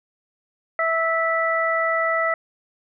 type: harmonic tone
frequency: 656 Hz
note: E5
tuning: 9 cents flat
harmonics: 1 / 2 / 3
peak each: -23 / -23 / -23 dBFS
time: 0.79-2.34 s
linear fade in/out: 2 ms
effects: none